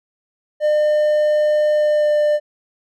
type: tone with pitch glide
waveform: triangle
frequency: 603 to 597.1 Hz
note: D5 to D5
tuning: +46 to +29 cents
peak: -11 dBFS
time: 0.6-2.4 s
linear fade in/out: 50 ms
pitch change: -17 cents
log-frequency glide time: 1.73-2.19 s
effects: none